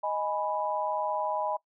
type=chord; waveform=sine; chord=G# minor; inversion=second; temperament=equal; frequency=622.3 / 830.6 / 987.8 Hz; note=D#5 / G#5 / B5; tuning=0 / 0 / 0 cents; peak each=-32 dBFS; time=0.03-1.57 s; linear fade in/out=10 ms; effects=noise-tail reverb RT60 0.1 s tail -20 dB re dry